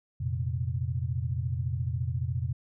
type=chord; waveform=sine; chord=F suspended fourth; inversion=none; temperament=equal; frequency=87.31 / 116.54 / 130.81 Hz; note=F2 / Bb2 / C3; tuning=0 / 0 / 0 cents; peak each=-32 dBFS; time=0.2-2.53 s; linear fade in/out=10 ms; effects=none